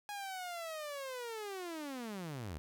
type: linear sweep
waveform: sawtooth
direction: down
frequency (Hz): 830.6 to 67.6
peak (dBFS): -37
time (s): 0.09-2.58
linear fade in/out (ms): 0
effects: none